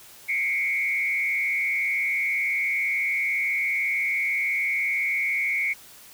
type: tone with frequency modulation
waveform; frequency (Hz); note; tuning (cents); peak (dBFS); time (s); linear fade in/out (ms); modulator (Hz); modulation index
sine; 2201; C#7; -13; -22; 0.28-5.74; 20; 132; 0.81
effects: white hiss -48 dBFS RMS until 6.13 s